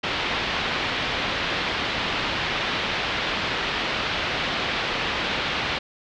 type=low-pass noise; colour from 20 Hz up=white; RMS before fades=-26 dBFS; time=0.03-5.79 s; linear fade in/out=10 ms; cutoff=3700 Hz; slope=24 dB/octave; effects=low-pass 6000 Hz 12 dB/octave